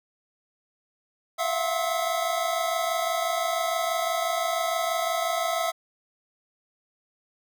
square tone cluster, 665 / 691 / 730 / 1058 / 1296 Hz, E5 / F5 / F#5 / C6 / E6, +15 / -19 / -24 / +19 / -30 cents, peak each -29 / -33 / -33 / -38 / -31 dBFS, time 1.38-5.72 s, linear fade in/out 20 ms, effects none

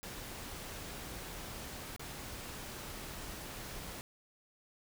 pink noise with dropouts, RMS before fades -45 dBFS, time 0.03-4.01 s, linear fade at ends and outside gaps 0 ms, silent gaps 1.963-1.995 s, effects none

